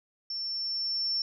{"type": "tone with level ramp", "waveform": "sine", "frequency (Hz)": 5410, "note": "E8", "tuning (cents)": 44, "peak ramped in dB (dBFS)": [-32, -26], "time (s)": [0.3, 1.22], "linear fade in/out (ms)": 2, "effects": []}